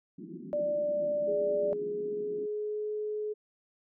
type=band-pass noise; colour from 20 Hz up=white; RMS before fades=-45 dBFS; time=0.18-2.46 s; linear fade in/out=5 ms; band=160 to 370 Hz; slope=96 dB/octave
type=tone; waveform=sine; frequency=590 Hz; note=D5; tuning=8 cents sharp; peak=-27 dBFS; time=0.53-1.73 s; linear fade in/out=0 ms
type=tone with pitch glide; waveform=sine; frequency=415.3 to 424 Hz; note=G#4 to G#4; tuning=0 to +36 cents; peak=-31 dBFS; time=1.27-3.34 s; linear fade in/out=20 ms; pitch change=+36 cents; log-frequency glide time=1.86-2.9 s
effects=none